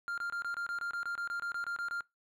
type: tone bursts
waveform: triangle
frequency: 1396.9 Hz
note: F6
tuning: in tune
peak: -32 dBFS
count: 16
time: 0.08-2.007 s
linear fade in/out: 0 ms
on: 97 ms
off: 25 ms
effects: noise-tail reverb RT60 0.2 s tail -23 dB re dry